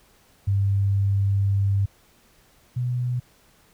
sine tone pair in turn, 99 / 123.68 Hz, G2 / B2, +18 / +3 cents, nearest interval major third, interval 385 cents, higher second, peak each -18 / -22 dBFS, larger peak first, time 0.47-1.86 / 2.76-3.2 s, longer first, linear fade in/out 10 ms, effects pink hiss -58 dBFS RMS until 3.73 s

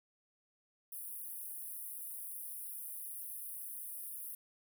pink high-pass noise, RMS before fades -45 dBFS, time 0.92-4.35 s, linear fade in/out 5 ms, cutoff 9500 Hz, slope 96 dB/octave, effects none

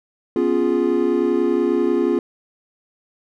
triangle chord, C# dominant seventh, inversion third, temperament equal, 246.9 / 277.2 / 349.2 / 415.3 Hz, B3 / C#4 / E#4 / G#4, 0 / 0 / 0 / 0 cents, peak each -21 / -21 / -17 / -20 dBFS, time 0.36-2.19 s, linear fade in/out 2 ms, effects none

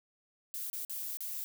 violet noise with dropouts, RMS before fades -39 dBFS, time 0.54-1.44 s, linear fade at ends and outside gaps 0 ms, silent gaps 0.7-0.731 / 0.849-0.897 / 1.171-1.206 s, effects none

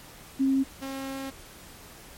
sine / sawtooth tone pair in turn, 268.7 / 269.7 Hz, C4 / C#4, +46 / -47 cents, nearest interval unison, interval 7 cents, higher second, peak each -20 / -29 dBFS, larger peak first, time 0.39-0.64 / 0.81-1.31 s, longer second, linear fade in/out 20 ms, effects pink hiss -48 dBFS RMS until 2.17 s + MP3 64 kbps

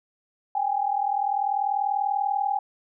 sine tone pair together, 790 / 830.2 Hz, G5 / G#5, +13 / -1 cents, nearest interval minor second, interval 86 cents, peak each -25 dBFS, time 0.55-2.59 s, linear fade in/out 5 ms, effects none

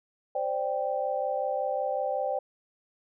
sine chord, C suspended second, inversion none, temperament just, 523.3 / 588.7 / 784.9 Hz, C5 / D5 / G5, 0 / +4 / +2 cents, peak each -31 dBFS, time 0.35-2.39 s, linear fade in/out 5 ms, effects none

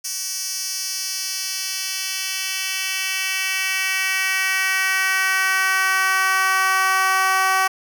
10% pulse tone with high-pass filter sweep, 380 Hz, F#4, 46 cents sharp, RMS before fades -21 dBFS, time 0.04-7.68 s, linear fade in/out 10 ms, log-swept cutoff 6100 to 880 Hz, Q 1.7, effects none

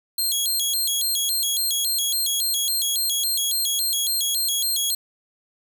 15% pulse tone with vibrato, 3729 Hz, A#7, in tune, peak -14 dBFS, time 0.18-4.95 s, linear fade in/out 5 ms, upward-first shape square, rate 3.6 Hz, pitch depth 200 cents each way, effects 8-bit

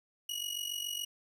sawtooth tone with amplitude modulation, 2902 Hz, F#7, 34 cents flat, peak -29 dBFS, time 0.29-1.05 s, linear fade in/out 5 ms, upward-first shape sine, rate 47.1 Hz, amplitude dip 75%, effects none

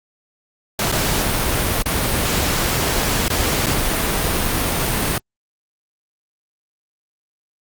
pink noise with dropouts, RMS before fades -19 dBFS, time 0.79-5.18 s, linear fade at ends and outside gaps 2 ms, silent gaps 0.917-0.923 / 1.824-1.858 / 3.282-3.301 / 3.661-3.667 s, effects Opus 48 kbps

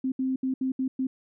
sine tone bursts at uneven times, 261.6 Hz, C4, in tune, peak -24 dBFS, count 6, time 0.04-0.12 / 0.19-0.36 / 0.43-0.54 / 0.61-0.72 / 0.79-0.88 / 0.99-1.07 s, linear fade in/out 5 ms, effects none

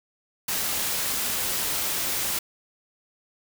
white noise, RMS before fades -27 dBFS, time 0.48-2.39 s, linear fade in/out 5 ms, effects none

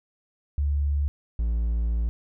sine / triangle tone pair in turn, 71.9 / 57.07 Hz, D2 / A#1, -36 / -36 cents, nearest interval major third, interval 400 cents, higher first, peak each -21 / -20 dBFS, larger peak second, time 0.58-1.08 / 1.39-2.09 s, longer second, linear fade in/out 0 ms, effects none

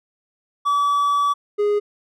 triangle tone pair in turn, 1147 / 413.8 Hz, D6 / G#4, -41 / -6 cents, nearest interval octave + tritone, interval 1765 cents, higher first, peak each -14 dBFS, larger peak neither, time 0.65-1.34 / 1.58-1.8 s, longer first, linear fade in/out 20 ms, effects none

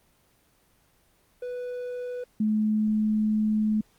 triangle / sine tone pair in turn, 493.9 / 214.6 Hz, B4 / A3, 0 / -43 cents, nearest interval octave + major second, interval 1443 cents, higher first, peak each -29 / -21 dBFS, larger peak second, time 1.42-2.24 / 2.4-3.81 s, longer second, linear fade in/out 5 ms, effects pink hiss -64 dBFS RMS until 3.98 s + Opus 24 kbps

